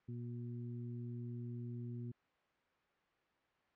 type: harmonic tone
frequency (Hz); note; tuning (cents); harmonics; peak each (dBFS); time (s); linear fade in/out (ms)
120; B2; -49; 1 / 2 / 3; -43 / -48 / -55; 0.08-2.12; 10
effects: white hiss -75 dBFS RMS until 3.75 s + low-pass 2000 Hz 12 dB/octave